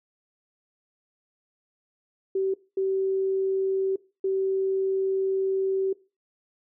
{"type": "tone bursts at uneven times", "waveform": "sine", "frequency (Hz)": 384.3, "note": "G4", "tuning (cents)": -34, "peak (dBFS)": -22, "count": 3, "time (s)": [[2.35, 2.54], [2.77, 3.96], [4.24, 5.93]], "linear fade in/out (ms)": 5, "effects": ["noise-tail reverb RT60 0.3 s tail -20 dB re dry"]}